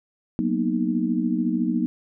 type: chord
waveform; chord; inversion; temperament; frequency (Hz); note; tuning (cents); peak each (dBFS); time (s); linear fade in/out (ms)
sine; B major seventh; second; equal; 185 / 233.1 / 246.9 / 311.1; F#3 / A#3 / B3 / D#4; 0 / 0 / 0 / 0; -27 / -25 / -26 / -26; 0.39-1.86; 0
effects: none